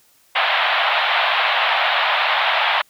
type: band-pass noise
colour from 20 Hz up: pink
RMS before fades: -18 dBFS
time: 0.35-2.82 s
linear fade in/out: 10 ms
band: 650 to 3700 Hz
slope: 48 dB/octave
effects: white hiss -56 dBFS RMS until 2.89 s